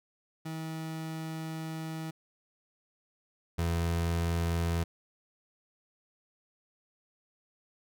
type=tone pair in turn; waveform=30% pulse; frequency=160 / 84.34 Hz; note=D#3 / E2; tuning=+49 / +40 cents; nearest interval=major seventh; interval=1109 cents; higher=first; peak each=-33 / -25 dBFS; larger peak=second; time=0.45-2.11 / 3.58-4.84 s; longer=first; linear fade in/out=10 ms; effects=none